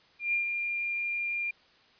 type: tone with ADSR envelope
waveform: sine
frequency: 2398 Hz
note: D7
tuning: 36 cents sharp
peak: -24 dBFS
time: 0.19-1.51 s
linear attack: 140 ms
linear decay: 120 ms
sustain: -5 dB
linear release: 6 ms
effects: white hiss -61 dBFS RMS until 1.99 s + resampled to 11025 Hz